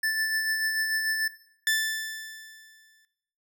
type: tone with tremolo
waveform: square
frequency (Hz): 1760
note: A6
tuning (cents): 0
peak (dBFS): -24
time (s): 0.03-1.28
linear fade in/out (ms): 5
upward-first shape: sine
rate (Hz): 6.8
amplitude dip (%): 35
type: tone with exponential decay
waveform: sawtooth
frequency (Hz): 1760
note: A6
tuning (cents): 0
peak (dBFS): -17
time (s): 1.67-3.05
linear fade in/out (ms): 1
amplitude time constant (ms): 300
effects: noise-tail reverb RT60 0.8 s tail -18 dB re dry